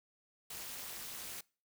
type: noise with amplitude modulation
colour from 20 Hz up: white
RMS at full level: -41 dBFS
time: 0.5-1.41 s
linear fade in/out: 5 ms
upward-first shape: sine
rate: 269 Hz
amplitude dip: 100%
effects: noise-tail reverb RT60 0.4 s tail -25 dB re dry